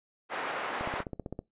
pink band-pass noise, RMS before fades -35 dBFS, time 0.29-1.04 s, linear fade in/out 50 ms, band 620 to 1800 Hz, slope 12 dB/octave
click train, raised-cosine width 2 ms, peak -23 dBFS, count 10, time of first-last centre 0.81-1.391 s, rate 15.5 Hz
effects noise-tail reverb RT60 0.2 s tail -23 dB re dry + resampled to 8000 Hz

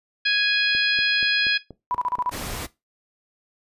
harmonic tone, 830.6 Hz, G#5, in tune, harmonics 2 / 3 / 4 / 5 / 6, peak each -22 / -24 / -25 / -26 / -27 dBFS, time 0.25-1.58 s, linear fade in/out 10 ms
click train, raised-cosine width 2 ms, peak -25 dBFS, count 8, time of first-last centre 0.75-2.425 s, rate 4.18 Hz
sine tone bursts, 987.8 Hz, B5, in tune, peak -21 dBFS, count 6, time 1.91-2.294 s, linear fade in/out 0 ms, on 34 ms, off 36 ms
pink noise, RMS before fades -31 dBFS, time 2.31-2.67 s, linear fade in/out 20 ms
effects noise-tail reverb RT60 0.2 s tail -17 dB re dry + resampled to 32000 Hz

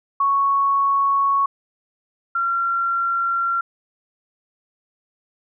sine tone pair in turn, 1109 / 1371 Hz, C#6 / F6, 0 / -32 cents, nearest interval major third, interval 368 cents, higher second, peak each -15 / -18 dBFS, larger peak first, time 0.2-1.46 / 2.35-3.61 s, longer neither, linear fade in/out 5 ms, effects none

